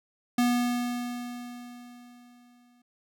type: tone with exponential decay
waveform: square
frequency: 243.3 Hz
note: B3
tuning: 26 cents flat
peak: -21 dBFS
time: 0.38-2.82 s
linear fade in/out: 5 ms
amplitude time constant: 530 ms
effects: none